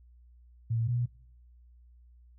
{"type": "tone pair in turn", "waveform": "sine", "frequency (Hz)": [114.4, 121.2], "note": ["A#2", "B2"], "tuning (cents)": [-32, -32], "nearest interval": "minor second", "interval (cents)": 100, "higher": "second", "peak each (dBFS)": -26, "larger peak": "neither", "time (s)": [[0.7, 0.88], [0.88, 1.06]], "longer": "neither", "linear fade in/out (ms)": 10, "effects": ["noise-tail reverb RT60 0.7 s tail -24 dB re dry", "added 60 Hz sine -54 dBFS peak until 2.38 s"]}